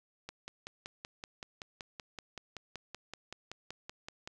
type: click train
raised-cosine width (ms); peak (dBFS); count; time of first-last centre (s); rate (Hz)
0.2; -25; 22; 0.29-4.275; 5.27
effects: none